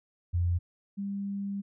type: tone pair in turn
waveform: sine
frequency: 87.31 / 199.2 Hz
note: F2 / G3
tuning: 0 / +28 cents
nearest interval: octave + major second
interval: 1428 cents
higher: second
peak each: -24 / -31 dBFS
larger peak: first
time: 0.33-0.59 / 0.97-1.62 s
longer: second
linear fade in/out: 20 ms
effects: none